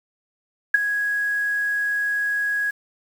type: tone with ADSR envelope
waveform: sine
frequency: 1661.2 Hz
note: G#6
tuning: in tune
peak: -8 dBFS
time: 0.74-2.71 s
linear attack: 6 ms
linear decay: 15 ms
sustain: -12 dB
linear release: 11 ms
effects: 7-bit